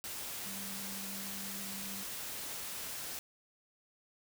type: tone in noise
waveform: sine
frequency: 196 Hz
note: G3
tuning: in tune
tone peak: -47 dBFS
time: 0.46-2.03 s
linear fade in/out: 0 ms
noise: white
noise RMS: -42 dBFS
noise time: 0.04-3.19 s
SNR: -8 dB
effects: none